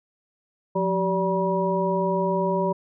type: harmonic tone with a mistuned harmonic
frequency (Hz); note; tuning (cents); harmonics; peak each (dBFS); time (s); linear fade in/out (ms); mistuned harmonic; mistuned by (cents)
192.6; G3; -30; 1 / 2 / 3 / 5; -26 / -26 / -26 / -26; 0.75-2.73; 10; 1; -140
effects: none